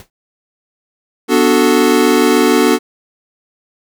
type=noise with exponential decay; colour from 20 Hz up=pink; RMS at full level=-34 dBFS; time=0-0.1 s; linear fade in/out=1 ms; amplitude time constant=21 ms
type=chord; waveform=square; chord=B minor seventh; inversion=none; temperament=equal; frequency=246.9 / 293.7 / 370 / 440 Hz; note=B3 / D4 / F#4 / A4; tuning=0 / 0 / 0 / 0 cents; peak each=-15 dBFS; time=1.28-2.79 s; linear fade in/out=50 ms
effects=none